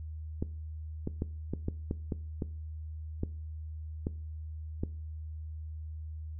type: clicks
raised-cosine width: 3 ms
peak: -19 dBFS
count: 11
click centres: 0.425 / 1.074 / 1.221 / 1.536 / 1.684 / 1.911 / 2.122 / 2.422 / 3.234 / 4.069 / 4.835 s
effects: noise-tail reverb RT60 0.4 s tail -19 dB re dry + added 78 Hz sine -38 dBFS peak until 6.39 s